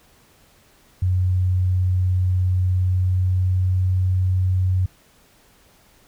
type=tone with pitch glide; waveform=sine; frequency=91.7 to 92.5 Hz; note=F#2 to F#2; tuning=-15 to 0 cents; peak=-16 dBFS; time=1.02-4.86 s; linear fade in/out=5 ms; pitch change=+15 cents; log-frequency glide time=2.65-3.92 s; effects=pink hiss -55 dBFS RMS until 6.07 s